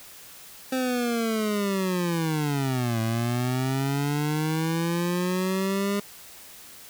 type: linear two-way sweep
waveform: 25% pulse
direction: down then up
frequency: 261.6 to 111.3 to 203.3 Hz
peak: -20 dBFS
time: 0.72-6 s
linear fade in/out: 5 ms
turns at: 3.01 s
effects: white hiss -46 dBFS RMS until 6.89 s